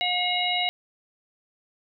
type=harmonic tone with a mistuned harmonic; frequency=719 Hz; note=F#5; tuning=50 cents flat; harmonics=1 / 3 / 4 / 5; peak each=-28 / -28 / -28 / -28 dBFS; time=0.01-0.69 s; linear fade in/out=0 ms; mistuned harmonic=5; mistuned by=+110 cents; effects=none